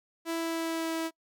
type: tone with pitch glide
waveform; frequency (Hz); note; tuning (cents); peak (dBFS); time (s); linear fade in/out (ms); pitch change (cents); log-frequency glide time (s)
sawtooth; 330.7 to 325.8; E4 to E4; +6 to -20; -26; 0.25-1.11; 50; -26; 0.37-0.93
effects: noise-tail reverb RT60 0.1 s tail -24 dB re dry